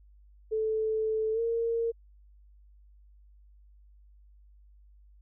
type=tone with pitch glide; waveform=sine; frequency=437.7 to 461.1 Hz; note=A4 to A#4; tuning=-9 to -19 cents; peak=-26 dBFS; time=0.51-1.92 s; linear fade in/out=20 ms; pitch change=+90 cents; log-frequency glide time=1.33-1.4 s; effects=added 50 Hz sine -54 dBFS peak until 5.21 s